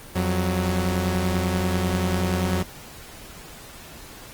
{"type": "tone pair together", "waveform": "sawtooth", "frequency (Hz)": [87.5, 185.28], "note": ["F2", "F#3"], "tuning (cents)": [4, 3], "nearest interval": "octave + minor second", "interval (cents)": 1299, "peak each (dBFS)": -20, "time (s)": [0.15, 2.63], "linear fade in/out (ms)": 10, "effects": ["pink hiss -42 dBFS RMS until 4.33 s", "Opus 24 kbps"]}